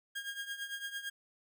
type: tone with tremolo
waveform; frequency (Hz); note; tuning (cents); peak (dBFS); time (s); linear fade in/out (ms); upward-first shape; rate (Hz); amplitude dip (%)
30% pulse; 1622; G#6; -41; -33; 0.15-1.1; 10; triangle; 8.9; 80
effects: none